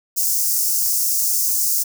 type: high-pass noise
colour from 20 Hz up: white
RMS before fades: -19 dBFS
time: 0.16-1.84 s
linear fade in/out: 20 ms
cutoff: 5200 Hz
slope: 48 dB/octave
effects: none